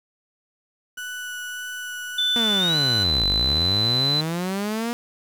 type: tone with vibrato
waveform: 35% pulse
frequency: 1480 Hz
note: F#6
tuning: in tune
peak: -28 dBFS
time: 0.97-3.04 s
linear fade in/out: 10 ms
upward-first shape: sine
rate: 1.7 Hz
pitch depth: 8 cents each way
type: tone with pitch glide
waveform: sine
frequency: 3520 to 4020 Hz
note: A7 to B7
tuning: 0 to +30 cents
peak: -19 dBFS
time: 2.18-4.21 s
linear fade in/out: 5 ms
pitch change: +230 cents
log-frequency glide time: 2.58-2.77 s
type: linear two-way sweep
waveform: sawtooth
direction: down then up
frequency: 240 to 43.75 to 240 Hz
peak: -20 dBFS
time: 2.36-4.93 s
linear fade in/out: 0 ms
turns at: 3.27 s
effects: 8-bit